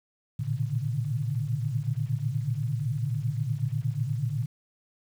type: tone cluster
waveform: sine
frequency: 112.1 / 120.1 / 125.3 / 143.5 / 152.1 Hz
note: A2 / B2 / B2 / D3 / D#3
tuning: +33 / -48 / +25 / -40 / -39 cents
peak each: -31 / -32 / -38 / -31 / -35 dBFS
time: 0.39-4.46 s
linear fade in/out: 10 ms
effects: 9-bit